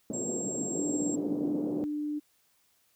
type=band-pass noise; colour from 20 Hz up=pink; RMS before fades=-35 dBFS; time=0.1-1.84 s; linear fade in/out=0 ms; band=190 to 500 Hz; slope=24 dB/octave
type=tone; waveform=sine; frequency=7540 Hz; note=A#8; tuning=19 cents sharp; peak=-34 dBFS; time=0.13-1.16 s; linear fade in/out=10 ms
type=tone with pitch glide; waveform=sine; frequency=293.7 to 297.5 Hz; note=D4 to D4; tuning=0 to +22 cents; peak=-30 dBFS; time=0.76-2.2 s; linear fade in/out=20 ms; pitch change=+22 cents; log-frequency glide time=1.54-1.64 s
effects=white hiss -69 dBFS RMS until 2.95 s